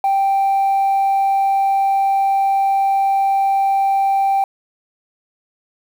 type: tone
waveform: sine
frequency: 784 Hz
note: G5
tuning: in tune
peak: -11 dBFS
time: 0.04-4.44 s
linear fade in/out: 2 ms
effects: tanh soft clip ceiling -11 dBFS + 7-bit